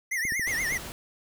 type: tone with vibrato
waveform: square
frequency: 1961 Hz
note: B6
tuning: 13 cents flat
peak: -27 dBFS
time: 0.11-0.78 s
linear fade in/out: 10 ms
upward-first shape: triangle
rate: 8.4 Hz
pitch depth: 190 cents each way
type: clicks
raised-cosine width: 3 ms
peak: -26 dBFS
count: 4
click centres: 0.252 / 0.322 / 0.396 / 0.724 s
type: noise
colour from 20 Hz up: pink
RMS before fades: -39 dBFS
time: 0.47-0.92 s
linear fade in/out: 0 ms
effects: none